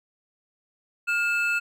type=tone pair together; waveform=triangle; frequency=1416 / 2630 Hz; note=F6 / E7; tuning=+23 / -5 cents; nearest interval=major seventh; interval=1072 cents; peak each=-23 dBFS; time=1.07-1.6 s; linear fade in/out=20 ms; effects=none